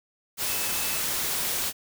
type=tone in noise; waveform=sine; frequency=2606 Hz; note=E7; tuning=20 cents flat; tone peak=-38 dBFS; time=0.45-1.02 s; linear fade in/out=50 ms; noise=white; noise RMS=-28 dBFS; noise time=0.37-1.73 s; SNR=-13 dB; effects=none